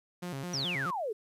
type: tone with vibrato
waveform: sawtooth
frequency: 155.56 Hz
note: D#3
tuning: in tune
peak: -32 dBFS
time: 0.22-0.91 s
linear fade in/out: 10 ms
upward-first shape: square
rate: 4.7 Hz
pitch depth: 230 cents each way
type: exponential sweep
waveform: sine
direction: down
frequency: 6030 to 397.8 Hz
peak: -31 dBFS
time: 0.53-1.13 s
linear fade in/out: 10 ms
effects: resampled to 32000 Hz + 11-bit